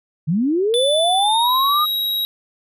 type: linear sweep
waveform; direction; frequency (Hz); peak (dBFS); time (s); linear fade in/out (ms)
sine; up; 141.4 to 1244.5; -15; 0.27-1.86; 20
type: tone with pitch glide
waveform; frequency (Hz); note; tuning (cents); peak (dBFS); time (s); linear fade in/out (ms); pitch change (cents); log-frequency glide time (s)
square; 3494 to 3832; A7 to A#7; -13 to +47; -19; 0.74-2.25; 0; +160; 1.19-1.5
effects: none